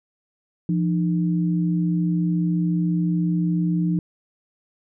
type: tone pair together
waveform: sine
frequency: 171.7 / 305.7 Hz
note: F3 / D#4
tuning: -29 / -30 cents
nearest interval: minor seventh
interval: 999 cents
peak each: -19 / -26 dBFS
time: 0.69-3.99 s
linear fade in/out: 2 ms
effects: none